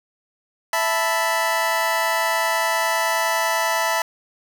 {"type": "chord", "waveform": "25% pulse", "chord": "E suspended fourth", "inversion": "none", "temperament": "just", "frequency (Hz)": [659.3, 879, 988.9], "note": ["E5", "A5", "B5"], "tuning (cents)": [0, -2, 2], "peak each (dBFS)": -20, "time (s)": [0.73, 4.02], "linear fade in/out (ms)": 2, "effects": []}